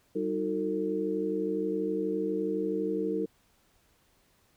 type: tone cluster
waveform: sine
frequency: 192.7 / 312.3 / 364.4 / 451.6 Hz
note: G3 / D#4 / F#4 / A4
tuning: -29 / +7 / -26 / +45 cents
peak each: -36 / -32 / -36 / -31 dBFS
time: 0.15-3.26 s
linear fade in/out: 10 ms
effects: pink hiss -67 dBFS RMS until 4.56 s